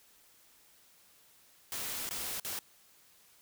white noise with dropouts, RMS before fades -38 dBFS, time 1.72-2.59 s, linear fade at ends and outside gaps 1 ms, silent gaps 2.091-2.109 / 2.399-2.448 s, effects white hiss -63 dBFS RMS until 3.41 s

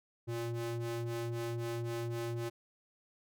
square ring-modulated tone, 116.54 Hz, A#2, in tune, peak -33 dBFS, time 0.27-2.5 s, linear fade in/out 20 ms, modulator 235 Hz, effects none

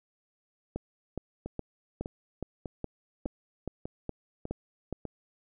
two click trains, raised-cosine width 2 ms, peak -23 / -20 dBFS, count 7 / 11, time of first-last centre 1.46-5.053 / 0.76-4.927 s, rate 1.67 / 2.4 Hz, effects none

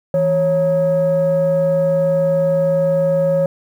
sine tone pair together, 163.52 / 550 Hz, E3 / C#5, -14 / -14 cents, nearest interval octave + major sixth, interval 2100 cents, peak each -18 / -12 dBFS, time 0.14-3.46 s, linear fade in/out 2 ms, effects tanh soft clip ceiling -9 dBFS + 8-bit

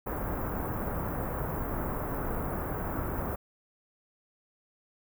pink band-stop noise, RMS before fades -33 dBFS, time 0.06-3.36 s, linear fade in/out 10 ms, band 1400 to 16000 Hz, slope 24 dB/octave, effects none

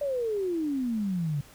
sine exponential sweep, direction down, 589 to 138.9 Hz, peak -26 dBFS, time 0.01-1.41 s, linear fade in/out 5 ms, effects pink hiss -53 dBFS RMS until 1.54 s

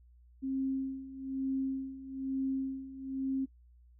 sine tone with tremolo, 267 Hz, C4, 35 cents sharp, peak -29 dBFS, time 0.42-3.46 s, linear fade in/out 20 ms, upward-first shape sine, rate 1.1 Hz, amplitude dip 80%, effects noise-tail reverb RT60 0.1 s tail -18 dB re dry + added 60 Hz sine -57 dBFS peak until 3.99 s

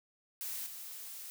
blue noise with level steps, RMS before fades -40 / -46 dBFS, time 0.41-1.3 s, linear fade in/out 0 ms, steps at 0.66 s, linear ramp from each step 5 ms, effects none

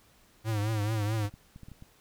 square tone with vibrato, 107.1 Hz, A2, 46 cents flat, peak -28 dBFS, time 0.44-1.3 s, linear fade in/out 50 ms, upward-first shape triangle, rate 4.6 Hz, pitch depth 100 cents each way
clicks, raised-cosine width 5 ms, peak -34 dBFS, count 7, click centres 1.25 / 1.34 / 1.561 / 1.633 / 1.685 / 1.717 / 1.824 s
effects pink hiss -62 dBFS RMS until 2 s

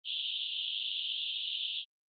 pink band-pass noise, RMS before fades -36 dBFS, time 0.04-1.85 s, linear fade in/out 50 ms, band 2900 to 3700 Hz, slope 96 dB/octave, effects Opus 32 kbps

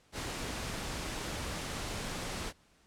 pink noise, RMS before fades -38 dBFS, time 0.12-2.53 s, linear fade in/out 50 ms, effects pink hiss -66 dBFS RMS until 2.86 s + low-pass 9000 Hz 12 dB/octave

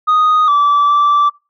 sine tone with pitch steps, 1243 / 1158 / 1165 Hz, D#6 / D6 / D6, -2 / -25 / -14 cents, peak -6 dBFS, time 0.07-1.3 s, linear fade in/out 20 ms, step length 410 ms, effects noise-tail reverb RT60 0.3 s tail -26 dB re dry + tanh soft clip ceiling -7 dBFS

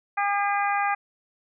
harmonic tone, 404.3 Hz, G#4, 46 cents flat, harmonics 2 / 3 / 4 / 5 / 6, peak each -24 / -28 / -30 / -32 / -34 dBFS, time 0.17-0.95 s, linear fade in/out 10 ms, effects none

